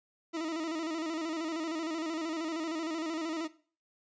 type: tone with vibrato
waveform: 40% pulse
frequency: 322.7 Hz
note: E4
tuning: 37 cents flat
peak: -32 dBFS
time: 0.33-3.48 s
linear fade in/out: 20 ms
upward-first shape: square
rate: 13 Hz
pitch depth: 58 cents each way
effects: noise-tail reverb RT60 0.4 s tail -17 dB re dry + resampled to 16000 Hz